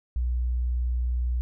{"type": "tone", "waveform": "sine", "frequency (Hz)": 61, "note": "B1", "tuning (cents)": -21, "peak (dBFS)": -23, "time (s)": [0.16, 1.41], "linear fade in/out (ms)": 0, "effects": []}